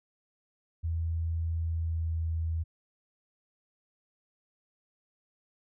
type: tone with pitch glide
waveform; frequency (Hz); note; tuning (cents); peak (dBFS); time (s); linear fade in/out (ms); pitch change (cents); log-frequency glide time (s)
sine; 82.41 to 81.56; E2 to E2; 0 to -18; -28; 0.83-2.64; 20; -18; 1.57-2.22
effects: none